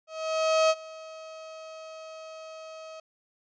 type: tone with ADSR envelope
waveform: 35% pulse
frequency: 637 Hz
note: D#5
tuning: 41 cents sharp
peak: -17 dBFS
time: 0.07-3 s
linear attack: 630 ms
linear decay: 45 ms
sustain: -22 dB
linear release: 4 ms
effects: resampled to 16000 Hz